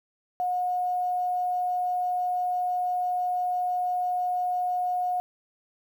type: tone with quantisation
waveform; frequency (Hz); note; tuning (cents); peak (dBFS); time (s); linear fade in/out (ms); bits
sine; 723; F#5; -40; -24; 0.4-5.2; 0; 9
effects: none